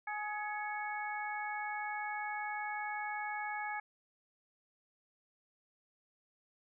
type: harmonic tone with a mistuned harmonic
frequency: 419.9 Hz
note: G#4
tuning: 19 cents sharp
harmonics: 2 / 3 / 4 / 5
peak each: -39 / -47 / -42 / -44 dBFS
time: 0.07-3.8 s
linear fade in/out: 5 ms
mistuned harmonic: 5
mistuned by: +85 cents
effects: none